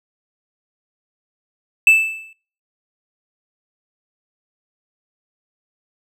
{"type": "tone with exponential decay", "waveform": "triangle", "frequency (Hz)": 2637, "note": "E7", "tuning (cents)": 0, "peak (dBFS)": -3, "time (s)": [1.87, 2.33], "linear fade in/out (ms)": 2, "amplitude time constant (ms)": 98, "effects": ["noise-tail reverb RT60 0.5 s tail -25 dB re dry"]}